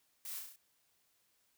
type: noise with echo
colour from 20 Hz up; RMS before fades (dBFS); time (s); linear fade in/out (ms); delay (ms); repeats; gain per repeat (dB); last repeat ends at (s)
blue; -45; 0.25-0.39; 2; 34; 5; -3; 0.56
effects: white hiss -75 dBFS RMS until 1.57 s